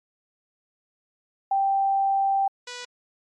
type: tone pair in turn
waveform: sine / 5% pulse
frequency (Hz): 784 / 490.9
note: G5 / B4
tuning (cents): 0 / -10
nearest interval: minor sixth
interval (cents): 810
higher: first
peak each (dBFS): -19 / -23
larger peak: first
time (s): 1.51-2.48 / 2.67-2.85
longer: first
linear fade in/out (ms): 5
effects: MP3 48 kbps